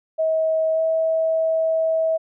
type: tone with pitch glide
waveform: sine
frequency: 639 to 645.7 Hz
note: D#5 to E5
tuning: +46 to -36 cents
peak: -17 dBFS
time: 0.18-2.18 s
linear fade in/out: 20 ms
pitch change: +18 cents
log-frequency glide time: 0.73-0.8 s
effects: none